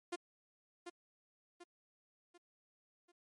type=tone with echo; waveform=sawtooth; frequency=350 Hz; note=F4; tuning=4 cents sharp; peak=-34 dBFS; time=0.12-0.16 s; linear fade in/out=10 ms; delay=740 ms; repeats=4; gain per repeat=-7 dB; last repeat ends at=3.12 s; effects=MP3 48 kbps